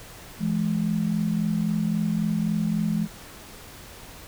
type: tone pair together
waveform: sine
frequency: 168.1 / 211.8 Hz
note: E3 / G#3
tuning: +34 / +34 cents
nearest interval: major third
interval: 400 cents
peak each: -25 / -24 dBFS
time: 0.39-3.08 s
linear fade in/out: 50 ms
effects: pink hiss -44 dBFS RMS until 4.27 s